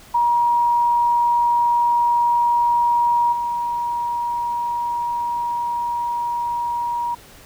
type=tone with level steps; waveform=sine; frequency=952 Hz; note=A#5; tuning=36 cents sharp; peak=-14 / -20 dBFS; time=0.14-7.15 s; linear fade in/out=10 ms; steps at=3.32 s; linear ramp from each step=10 ms; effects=pink hiss -45 dBFS RMS until 7.45 s